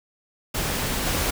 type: noise with level steps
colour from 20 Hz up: pink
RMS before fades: -26 / -24 dBFS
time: 0.54-1.31 s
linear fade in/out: 10 ms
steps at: 1.05 s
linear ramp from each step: 20 ms
effects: none